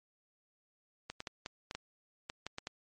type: clicks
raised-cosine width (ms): 0.2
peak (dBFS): -22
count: 10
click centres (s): 1.1 / 1.204 / 1.272 / 1.461 / 1.711 / 1.75 / 2.299 / 2.466 / 2.584 / 2.671
effects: MP3 48 kbps